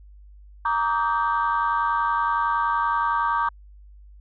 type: chord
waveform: sine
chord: Eb major seventh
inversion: second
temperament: equal with one note detuned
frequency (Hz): 932.3 / 1153.8 / 1244.5 / 1568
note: Bb5 / D6 / Eb6 / G6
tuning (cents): 0 / -31 / 0 / 0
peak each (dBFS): -23 / -23 / -29 / -28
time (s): 0.65-3.49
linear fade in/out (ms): 5
effects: tanh soft clip ceiling -12 dBFS + added 50 Hz sine -44 dBFS peak until 4.2 s